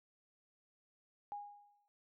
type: tone with exponential decay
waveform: sine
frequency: 820 Hz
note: G#5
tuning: 22 cents flat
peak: -39 dBFS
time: 1.32-1.88 s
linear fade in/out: 0 ms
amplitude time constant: 120 ms
effects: none